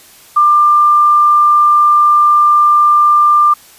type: tone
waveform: sine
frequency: 1192 Hz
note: D6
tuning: 25 cents sharp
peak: -5 dBFS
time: 0.36-3.54 s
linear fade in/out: 10 ms
effects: white hiss -41 dBFS RMS until 3.78 s + resampled to 32000 Hz